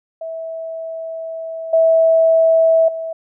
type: tone with level steps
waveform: sine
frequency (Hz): 652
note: E5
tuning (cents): -19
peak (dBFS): -24 / -9 / -22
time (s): 0.21-3.13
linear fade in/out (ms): 5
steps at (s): 1.73 / 2.88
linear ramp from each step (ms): 5
effects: none